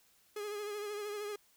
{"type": "tone with vibrato", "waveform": "45% pulse", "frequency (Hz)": 415.3, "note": "G#4", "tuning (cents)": 0, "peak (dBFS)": -38, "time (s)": [0.36, 1.36], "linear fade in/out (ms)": 5, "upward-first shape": "triangle", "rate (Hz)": 13, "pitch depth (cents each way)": 47, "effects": ["white hiss -68 dBFS RMS until 1.56 s"]}